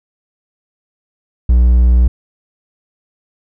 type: tone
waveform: triangle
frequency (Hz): 60.6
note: B1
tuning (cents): -32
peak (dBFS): -4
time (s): 1.49-2.08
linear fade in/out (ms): 5
effects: none